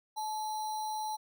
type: tone with sample-and-hold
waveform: sine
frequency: 861 Hz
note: A5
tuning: 38 cents flat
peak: -33 dBFS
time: 0.16-1.17 s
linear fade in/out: 20 ms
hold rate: 4900 Hz
effects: none

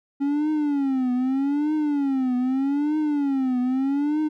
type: tone with vibrato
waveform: triangle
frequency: 276.6 Hz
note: C#4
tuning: 4 cents flat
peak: -18 dBFS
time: 0.2-4.29 s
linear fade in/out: 20 ms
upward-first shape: triangle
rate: 0.81 Hz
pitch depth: 200 cents each way
effects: none

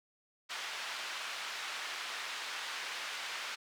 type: band-pass noise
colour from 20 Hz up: pink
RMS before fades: -41 dBFS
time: 0.49-3.56 s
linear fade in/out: 20 ms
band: 1300 to 4500 Hz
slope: 12 dB/octave
effects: none

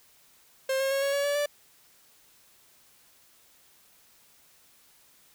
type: tone with pitch steps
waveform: 45% pulse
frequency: 531 / 539.3 / 547.8 / 556.4 / 565.2 / 574.1 / 583.1 Hz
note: C5 / C#5 / C#5 / C#5 / C#5 / D5 / D5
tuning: +25 / -48 / -21 / +6 / +34 / -39 / -13 cents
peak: -25 dBFS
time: 0.69-1.46 s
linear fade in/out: 5 ms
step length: 110 ms
effects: white hiss -60 dBFS RMS until 5.34 s

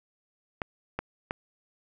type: clicks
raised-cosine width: 0.5 ms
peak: -15 dBFS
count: 3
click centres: 0.618 / 0.99 / 1.309 s
effects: none

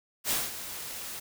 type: noise with ADSR envelope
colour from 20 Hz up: white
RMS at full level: -27 dBFS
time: 0.24-1.2 s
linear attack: 64 ms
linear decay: 200 ms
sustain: -12 dB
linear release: 11 ms
effects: none

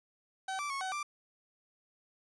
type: tone with pitch steps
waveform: 30% pulse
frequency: 764 / 1166 / 1098 / 754 / 1179 Hz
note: G5 / D6 / C#6 / F#5 / D6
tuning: -45 / -13 / -17 / +32 / +6 cents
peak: -32 dBFS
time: 0.48-1.03 s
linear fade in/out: 5 ms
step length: 110 ms
effects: resampled to 22050 Hz

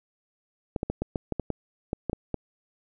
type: clicks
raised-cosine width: 2 ms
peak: -14 dBFS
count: 12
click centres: 0.762 / 0.831 / 0.9 / 1.02 / 1.158 / 1.323 / 1.397 / 1.503 / 1.931 / 2.097 / 2.131 / 2.343 s
effects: none

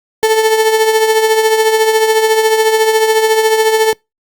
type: tone with tremolo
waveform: 35% pulse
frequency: 440 Hz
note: A4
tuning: in tune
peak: -4 dBFS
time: 0.23-3.93 s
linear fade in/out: 0 ms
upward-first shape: triangle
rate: 14 Hz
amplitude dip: 60%
effects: noise-tail reverb RT60 0.2 s tail -26 dB re dry + Opus 48 kbps

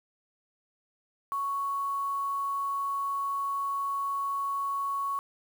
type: tone with quantisation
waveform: sine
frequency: 1111 Hz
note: C#6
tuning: 4 cents sharp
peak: -28 dBFS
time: 1.32-5.19 s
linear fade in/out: 0 ms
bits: 8
effects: none

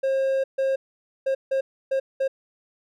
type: tone bursts at uneven times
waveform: triangle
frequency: 536 Hz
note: C5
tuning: 42 cents sharp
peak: -18 dBFS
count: 6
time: 0.03-0.44 / 0.58-0.76 / 1.26-1.35 / 1.51-1.61 / 1.91-2 / 2.2-2.28 s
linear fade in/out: 10 ms
effects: none

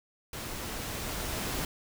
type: noise with level ramp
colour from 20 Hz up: pink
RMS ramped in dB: -39 to -33 dBFS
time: 0.33-1.65 s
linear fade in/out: 2 ms
effects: none

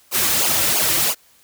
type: noise with flanger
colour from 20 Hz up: white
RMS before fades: -18 dBFS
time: 0.11-1.15 s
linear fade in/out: 50 ms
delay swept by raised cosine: 0.52 to 4.82 ms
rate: 3 Hz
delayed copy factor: -0.85
effects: white hiss -54 dBFS RMS until 1.43 s

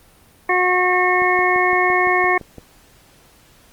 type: harmonic tone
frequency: 363.5 Hz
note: F#4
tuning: 31 cents flat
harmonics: 1 / 2 / 3 / 5 / 6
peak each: -20 / -20 / -20 / -20 / -20 dBFS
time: 0.49-2.38 s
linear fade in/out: 5 ms
type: click train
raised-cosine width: 2 ms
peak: -21 dBFS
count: 9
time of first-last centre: 1.22-2.583 s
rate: 5.87 Hz
effects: pink hiss -51 dBFS RMS until 3.72 s + Opus 32 kbps

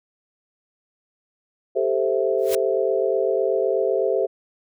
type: chord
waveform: sine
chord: A minor seventh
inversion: third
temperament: equal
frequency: 392 / 440 / 523.3 / 659.3 Hz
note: G4 / A4 / C5 / E5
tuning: 0 / 0 / 0 / 0 cents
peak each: -23 / -24 / -23 / -26 dBFS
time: 1.75-4.27 s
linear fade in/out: 20 ms
type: noise with exponential growth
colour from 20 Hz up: white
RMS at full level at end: -25 dBFS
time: 2.38-2.55 s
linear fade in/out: 2 ms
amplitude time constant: 35 ms
effects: none

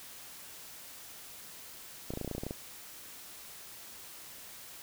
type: clicks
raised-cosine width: 2 ms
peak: -23 dBFS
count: 12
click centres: 2.105 / 2.137 / 2.174 / 2.213 / 2.247 / 2.277 / 2.313 / 2.35 / 2.381 / 2.435 / 2.466 / 2.509 s
effects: white hiss -49 dBFS RMS until 4.82 s

